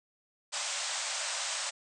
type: band-pass noise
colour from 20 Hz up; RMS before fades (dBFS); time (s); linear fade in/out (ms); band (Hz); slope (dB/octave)
white; -35; 0.52-1.71; 20; 540 to 8600; 96
effects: none